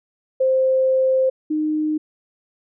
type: tone pair in turn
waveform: sine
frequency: 523.3 / 307.2 Hz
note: C5 / D#4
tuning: 0 / -22 cents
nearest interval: major sixth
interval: 922 cents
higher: first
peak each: -14 / -18 dBFS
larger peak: first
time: 0.4-1.3 / 1.5-1.98 s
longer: first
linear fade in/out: 10 ms
effects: none